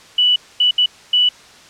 sine tone bursts at uneven times, 2960 Hz, F#7, in tune, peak -10 dBFS, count 4, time 0.18-0.36 / 0.6-0.71 / 0.78-0.86 / 1.13-1.29 s, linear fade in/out 5 ms, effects white hiss -43 dBFS RMS until 1.69 s + low-pass 6000 Hz 12 dB/octave

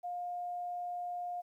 sine tone, 709 Hz, F5, 26 cents sharp, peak -36 dBFS, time 0.03-1.42 s, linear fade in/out 20 ms, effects 12-bit

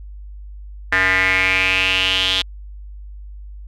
square tone with band-pass filter sweep, 94.1 Hz, F#2, 30 cents sharp, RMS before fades -17 dBFS, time 0.92-2.42 s, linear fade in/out 5 ms, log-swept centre 1800 to 3400 Hz, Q 5.8, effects added 50 Hz sine -32 dBFS peak until 3.67 s

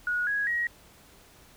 sine tone with pitch steps, 1454 / 1660.6 / 1896.5 Hz, F#6 / G#6 / A#6, -31 / -1 / +29 cents, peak -25 dBFS, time 0.07-0.67 s, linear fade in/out 2 ms, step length 200 ms, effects pink hiss -55 dBFS RMS until 1.56 s

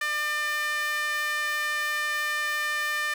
sawtooth tone with high-pass filter, 599 Hz, D5, 34 cents sharp, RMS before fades -28 dBFS, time 0.01-3.14 s, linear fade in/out 5 ms, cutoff 1600 Hz, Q 4.8, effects none

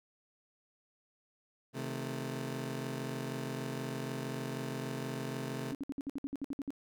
20% pulse chord, A diminished, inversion first, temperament just, 132 / 158.4 / 220 Hz, C3 / Eb3 / A3, +16 / +31 / 0 cents, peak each -34 / -40 / -37 dBFS, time 1.73-5.75 s, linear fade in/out 50 ms
sine tone bursts, 277.4 Hz, C#4, 1 cent sharp, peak -34 dBFS, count 12, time 5.72-6.705 s, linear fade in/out 0 ms, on 28 ms, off 59 ms
effects none

